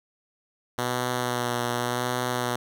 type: tone with vibrato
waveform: 5% pulse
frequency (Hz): 122.5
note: B2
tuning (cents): -14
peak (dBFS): -14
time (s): 0.78-2.56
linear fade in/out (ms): 5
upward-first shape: sine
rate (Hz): 0.88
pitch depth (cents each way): 26
effects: none